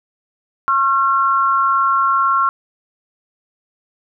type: tone pair together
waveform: sine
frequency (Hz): 1085 / 1367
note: C#6 / F6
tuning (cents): -37 / -37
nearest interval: major third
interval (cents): 400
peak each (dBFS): -15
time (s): 0.68-2.49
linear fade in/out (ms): 0
effects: none